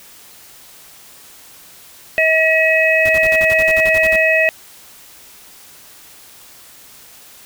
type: harmonic tone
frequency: 639 Hz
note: D#5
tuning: 46 cents sharp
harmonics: 1 / 3 / 4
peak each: -15 / -15 / -15 dBFS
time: 2.18-4.49 s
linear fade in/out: 0 ms
type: noise bursts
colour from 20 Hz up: pink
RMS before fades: -27 dBFS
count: 13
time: 3.05-4.162 s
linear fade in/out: 5 ms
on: 44 ms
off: 45 ms
effects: white hiss -42 dBFS RMS until 7.45 s